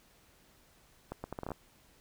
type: accelerating click train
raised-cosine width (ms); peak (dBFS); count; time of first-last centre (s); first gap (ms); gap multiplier
1; -24; 9; 1.12-1.518; 120; 0.72
effects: pink hiss -64 dBFS RMS until 2 s